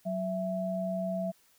sine tone pair together, 185.77 / 662 Hz, F#3 / E5, +7 / +7 cents, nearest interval octave + minor seventh, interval 2200 cents, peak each -33 / -32 dBFS, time 0.05-1.32 s, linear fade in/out 20 ms, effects white hiss -65 dBFS RMS until 1.58 s

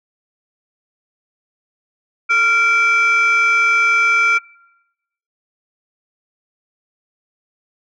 sine tone pair together, 1385 / 2329 Hz, F6 / D7, -15 / -15 cents, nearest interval major sixth, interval 900 cents, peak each -12 dBFS, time 2.29-4.39 s, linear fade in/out 20 ms, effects noise-tail reverb RT60 0.9 s tail -23 dB re dry + tanh soft clip ceiling -8 dBFS

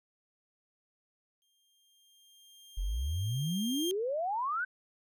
sawtooth tone with exponential growth, 3200 Hz, G7, 35 cents sharp, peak -30 dBFS, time 1.42-3.91 s, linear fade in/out 0 ms, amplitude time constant 540 ms
sine exponential sweep, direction up, 41 to 1556 Hz, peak -30 dBFS, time 2.77-4.65 s, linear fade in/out 10 ms
effects none

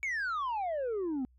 sine exponential sweep, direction down, 2273 to 246.9 Hz, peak -28 dBFS, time 0.03-1.25 s, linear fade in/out 0 ms, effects tanh soft clip ceiling -30 dBFS + added 62 Hz sine -60 dBFS peak until 1.38 s

